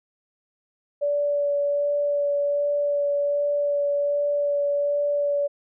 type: tone with vibrato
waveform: sine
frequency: 576 Hz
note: D5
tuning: 34 cents flat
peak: -20 dBFS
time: 1.01-5.48 s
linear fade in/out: 20 ms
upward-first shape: sine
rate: 1.3 Hz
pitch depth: 10 cents each way
effects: none